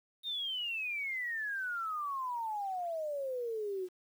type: exponential sweep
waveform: sine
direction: down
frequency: 3729 to 357.3 Hz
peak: -34 dBFS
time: 0.23-3.89 s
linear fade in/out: 50 ms
effects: 10-bit